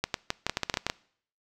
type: clicks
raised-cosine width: 0.2 ms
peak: -9 dBFS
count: 12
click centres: 0.04 / 0.142 / 0.304 / 0.466 / 0.496 / 0.571 / 0.633 / 0.698 / 0.741 / 0.772 / 0.866 / 0.899 s
effects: noise-tail reverb RT60 0.6 s tail -23 dB re dry